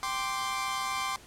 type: chord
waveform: sawtooth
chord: G suspended fourth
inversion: none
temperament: equal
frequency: 784 / 1046.5 / 1174.7 Hz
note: G5 / C6 / D6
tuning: 0 / 0 / 0 cents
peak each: -34 / -29 / -31 dBFS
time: 0.03-1.16 s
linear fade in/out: 0 ms
effects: pink hiss -52 dBFS RMS until 1.26 s + low-pass 11000 Hz 12 dB/octave